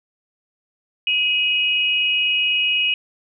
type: tone pair together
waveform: sine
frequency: 2524 / 2900 Hz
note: D#7 / F#7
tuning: +24 / -35 cents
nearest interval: major second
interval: 241 cents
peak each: -19 dBFS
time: 1.07-2.94 s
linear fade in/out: 2 ms
effects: none